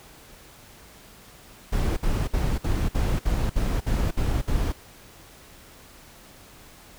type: noise bursts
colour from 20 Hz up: brown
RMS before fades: -23 dBFS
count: 10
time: 1.72-4.724 s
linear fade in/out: 10 ms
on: 250 ms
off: 56 ms
effects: pink hiss -49 dBFS RMS until 6.98 s